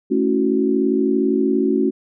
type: chord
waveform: sine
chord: F# minor seventh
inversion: first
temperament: equal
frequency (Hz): 220 / 277.2 / 329.6 / 370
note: A3 / C#4 / E4 / F#4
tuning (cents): 0 / 0 / 0 / 0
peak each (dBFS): -21 / -19 / -25 / -19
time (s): 0.1-1.91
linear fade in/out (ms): 20
effects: none